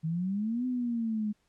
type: exponential two-way sweep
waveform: sine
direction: up then down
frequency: 155.56 to 255.2 to 207.9 Hz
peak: -28 dBFS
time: 0.03-1.33 s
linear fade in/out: 20 ms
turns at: 0.66 s
effects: pink hiss -73 dBFS RMS until 1.48 s + low-pass 9000 Hz 12 dB/octave